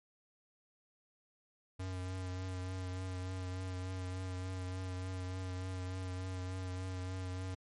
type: tone with vibrato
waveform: square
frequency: 92.5 Hz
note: F#2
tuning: in tune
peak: -39 dBFS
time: 1.79-7.55 s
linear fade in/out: 10 ms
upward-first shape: triangle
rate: 3.4 Hz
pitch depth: 25 cents each way
effects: MP3 48 kbps